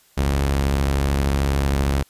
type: tone pair together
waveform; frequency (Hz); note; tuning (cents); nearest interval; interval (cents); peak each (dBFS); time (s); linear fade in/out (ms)
sawtooth; 41.21 / 69.3; E1 / C#2; 0 / 0; major sixth; 900; -24 / -14; 0.17-2.03; 10
effects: white hiss -56 dBFS RMS until 2.09 s + resampled to 32000 Hz